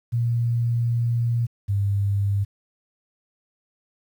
sine tone pair in turn, 117.9 / 100 Hz, A#2 / G2, +20 / +35 cents, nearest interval minor third, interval 285 cents, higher first, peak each -19 dBFS, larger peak neither, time 0.12-1.47 / 1.68-2.45 s, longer first, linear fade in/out 20 ms, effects 9-bit

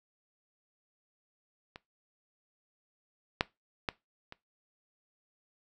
clicks, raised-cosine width 0.3 ms, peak -28 / -9 / -14 / -28 dBFS, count 4, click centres 1.759 / 3.409 / 3.888 / 4.324 s, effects noise-tail reverb RT60 0.2 s tail -20 dB re dry

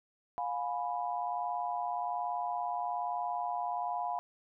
sine chord, F diminished, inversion none, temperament equal with one note detuned, 709.4 / 830.6 / 987.8 Hz, F5 / Ab5 / Cb6, +27 / 0 / 0 cents, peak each -35 / -38 / -37 dBFS, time 0.38-4.19 s, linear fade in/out 0 ms, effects none

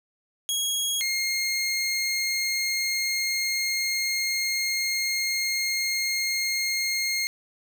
20% pulse tone pair in turn, 3306 / 2134 Hz, G#7 / C7, -9 / +34 cents, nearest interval minor sixth, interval 757 cents, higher first, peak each -19 dBFS, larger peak neither, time 0.49-1.01 / 1.01-7.27 s, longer second, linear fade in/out 0 ms, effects none

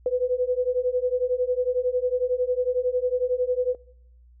sine beating tone pair, 493.9 / 504.9 Hz, B4 / B4, 0 / +38 cents, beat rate 11 Hz, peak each -24 dBFS, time 0.06-3.75 s, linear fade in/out 2 ms, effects noise-tail reverb RT60 0.7 s tail -21 dB re dry + added 60 Hz sine -50 dBFS peak until 4.4 s

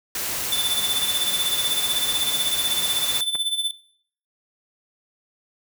white noise, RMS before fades -27 dBFS, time 0.15-3.21 s, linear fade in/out 2 ms
square tone with tremolo, 3520 Hz, A7, in tune, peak -19 dBFS, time 0.52-3.71 s, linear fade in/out 2 ms, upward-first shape sine, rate 16 Hz, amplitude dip 65%
clicks, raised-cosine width 0.5 ms, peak -22 dBFS, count 2, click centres 3.35 / 3.356 s
effects noise-tail reverb RT60 0.6 s tail -20 dB re dry

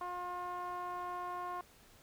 5% pulse tone with low-pass filter, 356.6 Hz, F4, 36 cents sharp, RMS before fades -41 dBFS, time 0.01-1.61 s, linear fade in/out 2 ms, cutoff 950 Hz, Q 6.5, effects pink hiss -62 dBFS RMS until 2.02 s

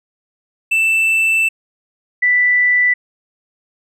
triangle / sine tone pair in turn, 2656 / 1977.9 Hz, E7 / B6, +12 / +2 cents, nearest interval perfect fourth, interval 510 cents, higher first, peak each -10 dBFS, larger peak neither, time 0.71-1.49 / 2.22-2.94 s, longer first, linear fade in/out 10 ms, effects none

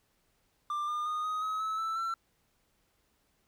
triangle tone with pitch steps, 1187 / 1208.4 / 1230.3 / 1252.5 / 1275.1 / 1298.2 / 1321.6 / 1345.5 Hz, D6 / D6 / D#6 / D#6 / D#6 / E6 / E6 / E6, +18 / +49 / -20 / +11 / +42 / -27 / +4 / +35 cents, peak -29 dBFS, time 0.7-2.14 s, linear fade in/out 2 ms, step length 180 ms, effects pink hiss -73 dBFS RMS until 3.47 s

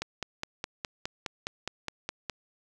click train, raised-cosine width 0.2 ms, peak -15 dBFS, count 12, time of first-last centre 0.02-2.297 s, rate 4.83 Hz, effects none

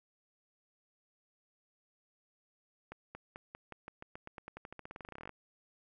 accelerating click train, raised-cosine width 0.5 ms, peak -30 dBFS, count 29, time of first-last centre 2.92-5.293 s, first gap 230 ms, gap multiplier 0.91, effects none

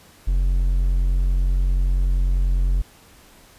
triangle tone, 45.13 Hz, F#1, 42 cents flat, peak -14 dBFS, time 0.27-2.82 s, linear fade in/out 10 ms, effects pink hiss -50 dBFS RMS until 3.58 s + resampled to 32000 Hz

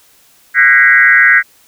sine tone with frequency modulation, 1760 Hz, A6, in tune, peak -4 dBFS, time 0.54-1.43 s, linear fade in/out 50 ms, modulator 128 Hz, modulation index 2.4, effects white hiss -48 dBFS RMS until 1.67 s

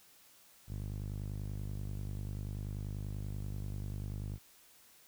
sawtooth tone with band-pass filter, 50.3 Hz, G1, 45 cents sharp, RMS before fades -40 dBFS, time 0.67-4.39 s, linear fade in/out 50 ms, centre 110 Hz, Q 1.2, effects white hiss -62 dBFS RMS until 5.07 s

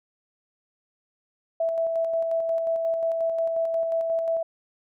sine tone with tremolo, 659 Hz, E5, 1 cent flat, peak -21 dBFS, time 1.6-4.43 s, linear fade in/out 5 ms, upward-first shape square, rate 5.6 Hz, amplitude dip 30%, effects none

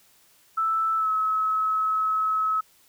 sine tone with pitch glide, 1318.5 to 1288.4 Hz, E6 to E6, 0 to -40 cents, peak -21 dBFS, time 0.57-2.61 s, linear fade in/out 10 ms, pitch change -40 cents, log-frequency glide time 0.97-1.09 s, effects white hiss -59 dBFS RMS until 2.88 s

